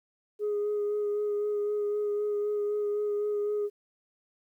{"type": "tone with vibrato", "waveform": "sine", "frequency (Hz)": 415.3, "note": "G#4", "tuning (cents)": 0, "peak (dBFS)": -25, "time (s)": [0.39, 3.7], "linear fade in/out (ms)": 50, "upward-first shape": "sine", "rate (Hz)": 3.9, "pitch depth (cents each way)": 16, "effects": ["tanh soft clip ceiling -24 dBFS", "11-bit"]}